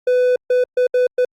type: tone bursts at uneven times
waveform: triangle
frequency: 499.3 Hz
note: B4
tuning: 19 cents sharp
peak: -10 dBFS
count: 5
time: 0.07-0.36 / 0.5-0.64 / 0.77-0.87 / 0.94-1.07 / 1.18-1.25 s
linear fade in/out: 5 ms
effects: Opus 48 kbps